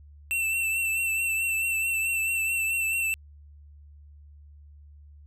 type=tone with vibrato; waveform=square; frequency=2682 Hz; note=E7; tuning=29 cents sharp; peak=-25 dBFS; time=0.31-3.14 s; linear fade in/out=0 ms; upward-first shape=triangle; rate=4.6 Hz; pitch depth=38 cents each way; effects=added 73 Hz sine -47 dBFS peak until 5.26 s